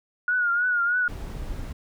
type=tone with vibrato; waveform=sine; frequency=1440 Hz; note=F#6; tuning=47 cents flat; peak=-20 dBFS; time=0.28-1.08 s; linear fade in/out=2 ms; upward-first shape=triangle; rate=3.2 Hz; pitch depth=75 cents each way
type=noise; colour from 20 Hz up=brown; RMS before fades=-33 dBFS; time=1.08-1.73 s; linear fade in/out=10 ms
effects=none